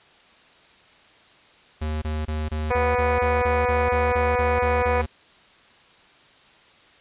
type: tone bursts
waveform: square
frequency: 77.2 Hz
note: D#2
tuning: 13 cents flat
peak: -25 dBFS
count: 14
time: 1.81-5.062 s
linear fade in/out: 10 ms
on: 210 ms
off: 24 ms
type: harmonic tone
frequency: 246.5 Hz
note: B3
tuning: 3 cents flat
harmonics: 2 / 3 / 4 / 5 / 6 / 7 / 8 / 9 / 10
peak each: -22 / -27 / -27 / -32 / -35 / -34 / -38 / -34 / -36 dBFS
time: 2.7-5.02 s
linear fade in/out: 10 ms
effects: white hiss -53 dBFS RMS until 7 s + resampled to 8000 Hz